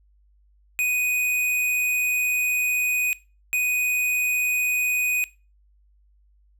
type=tone pair in turn; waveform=square; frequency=2489 / 2489 Hz; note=D#7 / D#7; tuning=0 / 0 cents; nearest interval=unison; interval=0 cents; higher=neither; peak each=-21 dBFS; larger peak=neither; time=0.79-3.13 / 3.53-5.24 s; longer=first; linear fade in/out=0 ms; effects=noise-tail reverb RT60 0.3 s tail -20 dB re dry + added 50 Hz sine -56 dBFS peak until 6.59 s